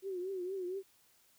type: tone with vibrato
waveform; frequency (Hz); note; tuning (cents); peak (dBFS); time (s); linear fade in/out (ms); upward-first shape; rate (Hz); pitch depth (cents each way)
sine; 372.4; F#4; +11; -36; 0.02-0.83; 50; triangle; 4.3; 110
effects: white hiss -68 dBFS RMS until 1.38 s